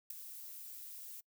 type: noise with ADSR envelope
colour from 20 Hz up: violet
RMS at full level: -38 dBFS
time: 0.1-1.21 s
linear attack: 7 ms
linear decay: 4 ms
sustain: -11 dB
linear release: 13 ms
effects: noise-tail reverb RT60 0.1 s tail -25 dB re dry